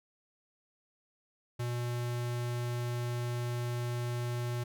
square tone, 120.9 Hz, B2, 36 cents flat, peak -33 dBFS, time 1.59-4.64 s, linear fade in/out 10 ms, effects none

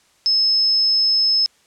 sine tone, 5200 Hz, E8, 24 cents flat, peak -13 dBFS, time 0.26-1.46 s, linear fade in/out 0 ms, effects white hiss -57 dBFS RMS until 1.66 s + low-pass 8000 Hz 12 dB/octave

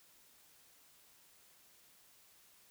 silence, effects white hiss -65 dBFS RMS until 2.7 s

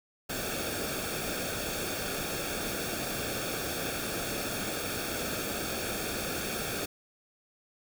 pink noise with comb filter, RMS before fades -34 dBFS, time 0.29-6.86 s, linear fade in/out 10 ms, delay 1 ms, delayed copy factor -0.7, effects none

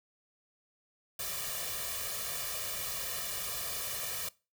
white noise with comb filter, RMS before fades -37 dBFS, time 1.19-4.29 s, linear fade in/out 5 ms, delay 1.7 ms, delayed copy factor +0.9, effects noise-tail reverb RT60 0.3 s tail -22 dB re dry

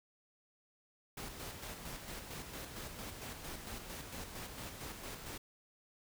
pink noise with tremolo, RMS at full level -45 dBFS, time 1.17-5.38 s, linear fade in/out 5 ms, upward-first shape square, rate 4.4 Hz, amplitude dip 40%, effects none

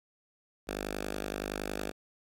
5% pulse tone with notch filter, 50.7 Hz, G#1, 41 cents flat, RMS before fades -37 dBFS, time 0.67-1.92 s, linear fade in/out 20 ms, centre 100 Hz, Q 0.53, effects AAC 48 kbps

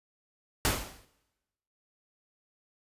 pink noise with exponential decay, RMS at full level -23 dBFS, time 0.65-1.05 s, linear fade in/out 0 ms, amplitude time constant 85 ms, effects noise-tail reverb RT60 1.0 s tail -20 dB re dry + resampled to 32000 Hz

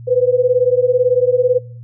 sine beating tone pair, 490 / 508 Hz, B4 / B4, -14 / +49 cents, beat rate 18 Hz, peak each -14 dBFS, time 0.07-1.59 s, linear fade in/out 20 ms, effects noise-tail reverb RT60 0.4 s tail -19 dB re dry + added 118 Hz sine -31 dBFS peak until 1.83 s

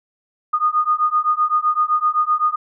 sine beating tone pair, 1226 / 1233.8 Hz, D#6 / D#6, -26 / -15 cents, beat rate 7.8 Hz, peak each -18 dBFS, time 0.53-2.56 s, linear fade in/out 10 ms, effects none

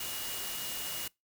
sine tone in noise, 2877 Hz, F#7, 49 cents flat, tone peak -43 dBFS, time 0-1.08 s, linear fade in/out 5 ms, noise white, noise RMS -38 dBFS, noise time 0-1.08 s, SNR -8 dB, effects noise-tail reverb RT60 0.2 s tail -24 dB re dry

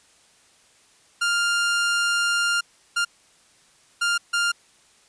sawtooth tone bursts at uneven times, 1400 Hz, F6, 4 cents sharp, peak -16 dBFS, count 4, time 1.21-2.61 / 2.96-3.05 / 4.01-4.18 / 4.33-4.52 s, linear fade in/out 10 ms, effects white hiss -57 dBFS RMS until 5.08 s + resampled to 22050 Hz

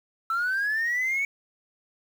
sine linear sweep, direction up, 1318.5 to 2247 Hz, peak -22 dBFS, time 0.3-1.25 s, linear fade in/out 2 ms, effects tanh soft clip ceiling -20 dBFS + 8-bit

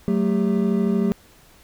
triangle tone cluster, 188 / 220.9 / 396.8 Hz, F#3 / A3 / G4, +28 / +7 / +21 cents, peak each -19 / -19 / -23 dBFS, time 0.08-1.12 s, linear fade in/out 0 ms, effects pink hiss -52 dBFS RMS until 1.63 s

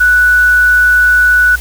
sine tone, 1480 Hz, F#6, in tune, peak -5 dBFS, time 0-1.56 s, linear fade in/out 10 ms, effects added 60 Hz sine -22 dBFS peak until 1.6 s + white hiss -30 dBFS RMS until 1.6 s

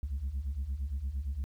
sine beating tone pair, 63.1 / 71.8 Hz, B1 / D2, +38 / -39 cents, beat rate 8.7 Hz, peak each -35 / -32 dBFS, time 0.03-1.44 s, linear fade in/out 0 ms, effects tanh soft clip ceiling -29 dBFS + 11-bit

